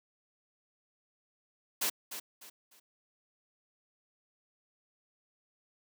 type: noise with echo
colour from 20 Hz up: white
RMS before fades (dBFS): -31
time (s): 1.81-1.9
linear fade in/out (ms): 10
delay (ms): 300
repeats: 3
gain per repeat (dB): -10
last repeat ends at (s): 2.8
effects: high-pass 200 Hz 12 dB/octave